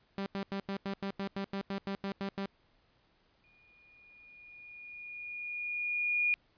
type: tone bursts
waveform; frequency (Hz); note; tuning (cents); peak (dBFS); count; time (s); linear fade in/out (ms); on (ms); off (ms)
sawtooth; 196.6; G3; +5; -30; 14; 0.18-2.457; 0; 80; 89
type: tone with exponential growth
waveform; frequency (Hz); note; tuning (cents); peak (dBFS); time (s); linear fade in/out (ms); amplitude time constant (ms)
sine; 2437; D#7; -37; -25; 3.44-6.34; 0; 630
effects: pink hiss -70 dBFS RMS until 6.57 s + resampled to 11025 Hz